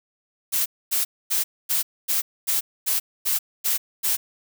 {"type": "noise bursts", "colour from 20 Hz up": "blue", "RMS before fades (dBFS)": -22, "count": 10, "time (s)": [0.52, 4.17], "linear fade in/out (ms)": 20, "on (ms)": 140, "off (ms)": 250, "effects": []}